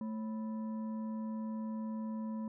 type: tone with frequency modulation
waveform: sine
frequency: 220 Hz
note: A3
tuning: in tune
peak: -36 dBFS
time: 0.01-2.48 s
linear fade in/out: 2 ms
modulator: 766 Hz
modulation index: 0.36
effects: none